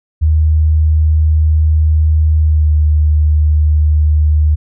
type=tone with pitch glide; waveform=sine; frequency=77.78 to 76.05 Hz; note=D#2 to D#2; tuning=0 to -39 cents; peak=-7 dBFS; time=0.21-4.56 s; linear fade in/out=20 ms; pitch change=-39 cents; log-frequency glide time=2.4-2.72 s; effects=none